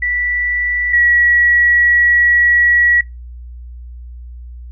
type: tone pair in turn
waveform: sine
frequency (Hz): 1962 / 1926.1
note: B6 / B6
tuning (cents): -12 / -44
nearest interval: unison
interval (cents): 32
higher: first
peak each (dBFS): -14 / -8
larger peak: second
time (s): 0.02-0.93 / 0.93-3.01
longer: second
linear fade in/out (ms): 5
effects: noise-tail reverb RT60 0.2 s tail -24 dB re dry + added 60 Hz sine -29 dBFS peak until 4.71 s